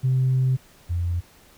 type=tone pair in turn; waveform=sine; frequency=129.9 / 86.7 Hz; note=C3 / F2; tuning=-12 / -12 cents; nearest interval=perfect fifth; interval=700 cents; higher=first; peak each=-16 / -21 dBFS; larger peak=first; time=0.03-0.57 / 0.89-1.21 s; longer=first; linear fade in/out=20 ms; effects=tanh soft clip ceiling -14 dBFS + pink hiss -53 dBFS RMS until 1.57 s